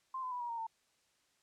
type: tone with pitch steps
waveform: sine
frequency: 1046.5 / 1015.5 / 985.5 / 956.3 / 928 / 900.6 Hz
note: C6 / B5 / B5 / A#5 / A#5 / A5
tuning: 0 / +48 / -4 / +44 / -8 / +40 cents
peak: -37 dBFS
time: 0.14-0.668 s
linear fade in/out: 5 ms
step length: 88 ms
effects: white hiss -74 dBFS RMS until 1.42 s + low-pass 8000 Hz 12 dB/octave